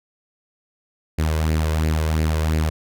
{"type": "tone with flanger", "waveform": "sawtooth", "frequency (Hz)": 78.6, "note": "D#2", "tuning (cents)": 18, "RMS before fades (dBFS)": -20, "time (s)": [1.18, 2.7], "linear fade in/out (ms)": 10, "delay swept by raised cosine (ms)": [0.42, 2.02], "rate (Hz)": 2.9, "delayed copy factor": 0.55, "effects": []}